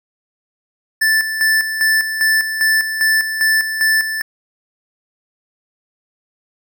square tone with tremolo, 1760 Hz, A6, in tune, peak -12 dBFS, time 1.01-4.22 s, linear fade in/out 10 ms, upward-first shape square, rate 2.5 Hz, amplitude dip 60%, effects none

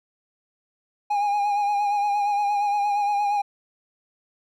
triangle tone with vibrato, 819 Hz, G#5, 24 cents flat, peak -18 dBFS, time 1.1-3.42 s, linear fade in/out 10 ms, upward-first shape sine, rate 8.6 Hz, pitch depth 35 cents each way, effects none

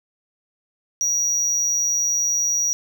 triangle tone, 5770 Hz, F#8, 44 cents flat, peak -17 dBFS, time 1.01-2.73 s, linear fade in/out 0 ms, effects none

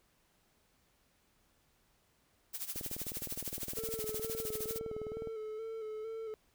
blue noise with tremolo, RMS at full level -38 dBFS, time 2.53-4.79 s, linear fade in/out 20 ms, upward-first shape sine, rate 13 Hz, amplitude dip 80%
click train, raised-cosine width 2 ms, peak -31 dBFS, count 50, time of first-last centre 2.76-5.273 s, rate 19.5 Hz
triangle tone with vibrato, 440 Hz, A4, in tune, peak -37 dBFS, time 3.77-6.34 s, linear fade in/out 0 ms, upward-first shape square, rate 2.2 Hz, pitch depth 30 cents each way
effects pink hiss -72 dBFS RMS until 6.54 s

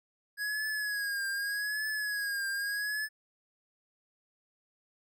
square tone with vibrato, 1661.2 Hz, G#6, in tune, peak -32 dBFS, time 0.37-3.09 s, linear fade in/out 50 ms, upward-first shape triangle, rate 0.83 Hz, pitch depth 75 cents each way, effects none

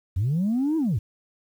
sine linear two-way sweep, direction up then down, 83.2 to 329.6 to 83.2 Hz, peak -19 dBFS, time 0.16-0.99 s, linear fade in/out 10 ms, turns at 0.77 s, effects tanh soft clip ceiling -18 dBFS + 9-bit

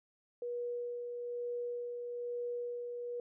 sine tone with tremolo, 482.5 Hz, B4, 40 cents flat, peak -35 dBFS, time 0.42-3.2 s, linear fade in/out 2 ms, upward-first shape sine, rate 1.1 Hz, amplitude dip 35%, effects none

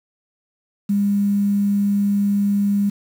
sine tone with quantisation, 202 Hz, G#3, 48 cents flat, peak -15 dBFS, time 0.89-2.9 s, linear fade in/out 10 ms, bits 7, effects none

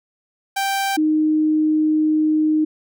sawtooth / sine tone pair in turn, 784 / 309.2 Hz, G5 / D#4, 0 / -11 cents, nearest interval octave + major third, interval 1611 cents, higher first, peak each -15 / -14 dBFS, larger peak second, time 0.56-0.97 / 0.97-2.65 s, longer second, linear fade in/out 10 ms, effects none

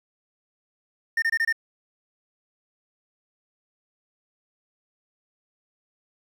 triangle tone bursts, 1819 Hz, A#6, 43 cents flat, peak -18 dBFS, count 5, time 1.17-1.526 s, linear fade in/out 5 ms, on 52 ms, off 24 ms, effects 9-bit

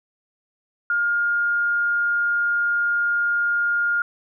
sine tone, 1415 Hz, F6, 22 cents sharp, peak -18 dBFS, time 0.9-4.02 s, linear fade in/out 2 ms, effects none

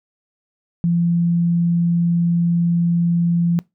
sine tone, 171 Hz, F3, 36 cents flat, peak -14 dBFS, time 0.84-3.59 s, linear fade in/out 0 ms, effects noise-tail reverb RT60 0.2 s tail -23 dB re dry

